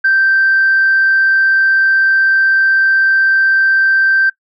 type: tone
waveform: sine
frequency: 1564 Hz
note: G6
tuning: 4 cents flat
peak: -7 dBFS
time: 0.04-4.3 s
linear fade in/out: 10 ms
effects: noise-tail reverb RT60 0.1 s tail -20 dB re dry + tanh soft clip ceiling -4 dBFS